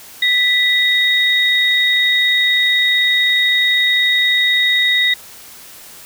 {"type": "tone pair together", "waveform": "sine", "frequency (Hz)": [1975.5, 3744], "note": ["B6", "A#7"], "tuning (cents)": [0, 7], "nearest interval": "major seventh", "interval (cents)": 1107, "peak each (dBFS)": -14, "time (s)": [0.22, 5.14], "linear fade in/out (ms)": 5, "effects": ["white hiss -38 dBFS RMS until 6.05 s"]}